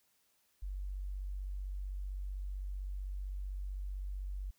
sine tone, 47.84 Hz, G1, 41 cents flat, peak -37 dBFS, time 0.62-4.51 s, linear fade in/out 10 ms, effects white hiss -74 dBFS RMS until 4.58 s

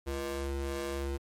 25% pulse ring-modulated tone, 138.59 Hz, C#3, in tune, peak -26 dBFS, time 0.06-1.18 s, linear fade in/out 20 ms, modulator 207 Hz, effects MP3 64 kbps

